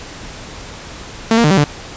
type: tone with pitch steps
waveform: sawtooth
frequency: 224.9 / 233.8 / 150.9 / 193.5 / 146.6 Hz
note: A3 / A#3 / D3 / G3 / D3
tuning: +38 / +5 / +47 / -22 / -3 cents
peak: -5 dBFS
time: 1.31-1.64 s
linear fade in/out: 2 ms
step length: 66 ms
effects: pink hiss -32 dBFS RMS until 1.96 s + resampled to 16000 Hz